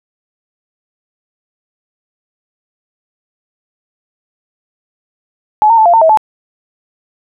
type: tone with pitch steps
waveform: sine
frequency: 853 / 916 / 876 / 693 / 905 / 643 / 866 Hz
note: G#5 / A#5 / A5 / F5 / A5 / E5 / A5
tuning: +46 / -31 / -8 / -14 / +48 / -43 / -28 cents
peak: -4 dBFS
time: 5.62-6.173 s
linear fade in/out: 0 ms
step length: 79 ms
effects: none